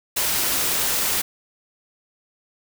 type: noise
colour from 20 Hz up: white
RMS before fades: -22 dBFS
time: 0.16-1.22 s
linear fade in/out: 10 ms
effects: none